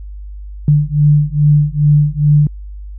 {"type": "beating tone pair", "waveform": "sine", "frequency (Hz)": [146.83, 149.23], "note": ["D3", "D3"], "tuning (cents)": [0, 28], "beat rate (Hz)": 2.4, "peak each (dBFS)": -11, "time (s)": [0.68, 2.47], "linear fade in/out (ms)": 2, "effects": ["added 50 Hz sine -26 dBFS peak until 2.98 s"]}